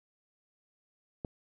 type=click; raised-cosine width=2 ms; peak=-23 dBFS; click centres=1.248 s; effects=none